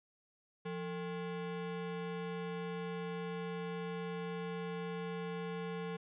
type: ring-modulated tone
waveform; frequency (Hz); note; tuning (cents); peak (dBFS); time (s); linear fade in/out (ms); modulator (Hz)
square; 311.1; D#4; 0; -36; 0.65-5.97; 10; 138
effects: resampled to 8000 Hz + 13-bit